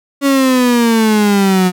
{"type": "exponential sweep", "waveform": "35% pulse", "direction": "down", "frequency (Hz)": [281.6, 180.1], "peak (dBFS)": -7, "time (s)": [0.21, 1.72], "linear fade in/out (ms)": 50, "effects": []}